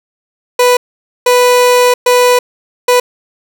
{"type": "tone bursts at uneven times", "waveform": "30% pulse", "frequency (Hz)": 493.9, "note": "B4", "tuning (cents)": 0, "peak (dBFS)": -3, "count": 4, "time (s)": [[0.59, 0.77], [1.26, 1.94], [2.06, 2.39], [2.88, 3]], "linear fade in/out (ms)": 5, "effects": []}